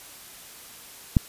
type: click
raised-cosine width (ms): 5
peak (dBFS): -4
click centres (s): 1.168
effects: white hiss -45 dBFS RMS until 1.28 s + resampled to 32000 Hz